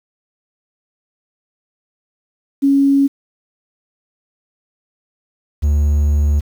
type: tone pair in turn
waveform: sine / triangle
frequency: 277.2 / 73.42 Hz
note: C#4 / D2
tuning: 0 / 0 cents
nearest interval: octave + major seventh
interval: 2300 cents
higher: first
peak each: -9 dBFS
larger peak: neither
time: 2.62-3.08 / 5.62-6.41 s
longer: second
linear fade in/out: 20 ms
effects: 7-bit